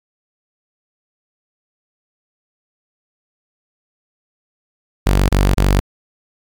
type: tone bursts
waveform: sawtooth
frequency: 48.13 Hz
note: G1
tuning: 31 cents flat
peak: -7 dBFS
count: 3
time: 5.06-5.802 s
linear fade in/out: 10 ms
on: 230 ms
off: 26 ms
effects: 8-bit